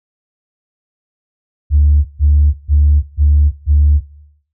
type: tone bursts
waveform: sine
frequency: 73.42 Hz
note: D2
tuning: in tune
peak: -5 dBFS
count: 5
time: 1.7-4.01 s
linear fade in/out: 50 ms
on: 350 ms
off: 140 ms
effects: noise-tail reverb RT60 0.8 s tail -20 dB re dry + tanh soft clip ceiling -2 dBFS